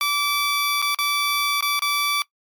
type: tone with dropouts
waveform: 15% pulse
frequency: 1157 Hz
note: D6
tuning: 26 cents flat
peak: -13 dBFS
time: 0.01-2.22 s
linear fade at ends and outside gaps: 1 ms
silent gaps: 0.818-0.824 / 0.947-0.987 / 1.608-1.625 / 1.793-1.821 s
effects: noise-tail reverb RT60 0.1 s tail -21 dB re dry + MP3 96 kbps